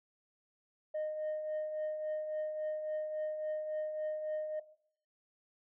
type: tone with tremolo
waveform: sine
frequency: 616 Hz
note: D#5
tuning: 17 cents flat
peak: -30 dBFS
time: 0.94-4.6 s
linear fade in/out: 10 ms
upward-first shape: triangle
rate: 3.6 Hz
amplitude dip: 55%
effects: noise-tail reverb RT60 0.6 s tail -17 dB re dry + tanh soft clip ceiling -32 dBFS